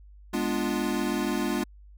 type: chord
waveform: square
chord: G# diminished seventh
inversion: none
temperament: equal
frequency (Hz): 207.7 / 246.9 / 293.7 / 349.2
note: G#3 / B3 / D4 / F4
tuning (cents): 0 / 0 / 0 / 0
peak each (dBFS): -32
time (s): 0.33-1.64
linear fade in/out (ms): 10
effects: added 50 Hz sine -47 dBFS peak until 1.97 s